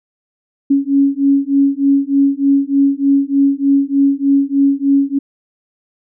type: beating tone pair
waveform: sine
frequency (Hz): 276 / 279.3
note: C#4 / C#4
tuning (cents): -7 / +13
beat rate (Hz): 3.3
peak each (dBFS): -13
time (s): 0.7-5.19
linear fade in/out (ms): 10
effects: none